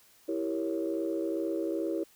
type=chord; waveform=sine; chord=E diminished seventh; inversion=none; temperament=equal; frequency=329.6 / 392 / 466.2 / 554.4 Hz; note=E4 / G4 / Bb4 / Db5; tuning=0 / 0 / 0 / 0 cents; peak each=-31 / -35 / -37 / -36 dBFS; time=0.28-2.04 s; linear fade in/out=10 ms; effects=tanh soft clip ceiling -20 dBFS + white hiss -61 dBFS RMS until 2.15 s